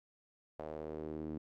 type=tone with band-pass filter sweep; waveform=sawtooth; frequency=77.5 Hz; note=D#2; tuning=6 cents flat; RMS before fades=-43 dBFS; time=0.59-1.38 s; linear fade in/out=5 ms; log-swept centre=610 to 280 Hz; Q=2.6; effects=none